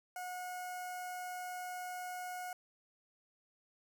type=tone with notch filter; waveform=sawtooth; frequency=726 Hz; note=F#5; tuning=33 cents flat; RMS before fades=-43 dBFS; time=0.16-2.53 s; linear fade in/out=2 ms; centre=3600 Hz; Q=1; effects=none